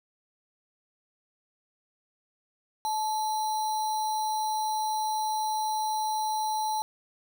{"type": "tone with sample-and-hold", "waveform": "sine", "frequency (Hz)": 864, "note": "A5", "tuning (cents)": -32, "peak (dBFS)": -26, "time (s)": [2.85, 6.82], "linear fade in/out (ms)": 0, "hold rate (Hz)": 4900, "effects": []}